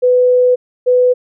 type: tone pair in turn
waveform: sine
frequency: 498.6 / 498.6 Hz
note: B4 / B4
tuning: +16 / +16 cents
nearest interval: unison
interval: 0 cents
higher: neither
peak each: -7 dBFS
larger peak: neither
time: 0.02-0.56 / 0.86-1.14 s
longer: first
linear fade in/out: 20 ms
effects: none